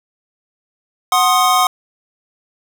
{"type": "chord", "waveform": "square", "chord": "C diminished", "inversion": "second", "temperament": "equal with one note detuned", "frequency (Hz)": [740, 1058.1, 1244.5], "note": ["Gb5", "C6", "Eb6"], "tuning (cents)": [0, 19, 0], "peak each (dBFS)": -16, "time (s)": [1.12, 1.67], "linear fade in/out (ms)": 2, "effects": []}